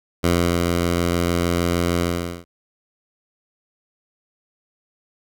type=tone with ADSR envelope; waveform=10% pulse; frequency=86.5 Hz; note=F2; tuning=16 cents flat; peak=-7 dBFS; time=0.23-2.45 s; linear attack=18 ms; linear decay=340 ms; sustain=-3 dB; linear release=440 ms; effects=none